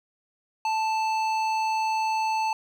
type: tone with hard clipping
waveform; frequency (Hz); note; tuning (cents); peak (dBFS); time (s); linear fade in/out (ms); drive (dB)
sine; 880; A5; 0; -25; 0.65-2.53; 2; 12
effects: none